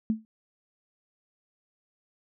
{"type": "tone with exponential decay", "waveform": "sine", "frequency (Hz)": 220, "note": "A3", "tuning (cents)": 0, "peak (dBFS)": -19, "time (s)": [0.1, 0.25], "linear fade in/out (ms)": 0, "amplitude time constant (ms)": 31, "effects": []}